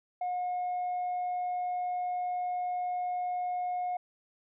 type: tone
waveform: sine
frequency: 721 Hz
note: F#5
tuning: 45 cents flat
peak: -28 dBFS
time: 0.21-3.97 s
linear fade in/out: 5 ms
effects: tanh soft clip ceiling -28 dBFS